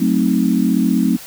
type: chord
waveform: sine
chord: F# diminished seventh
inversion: none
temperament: equal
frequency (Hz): 185 / 220 / 261.6 / 311.1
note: F#3 / A3 / C4 / Eb4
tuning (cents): 0 / 0 / 0 / 0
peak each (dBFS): -18 / -17 / -17 / -21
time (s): 0-1.17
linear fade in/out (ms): 10
effects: white hiss -36 dBFS RMS until 1.26 s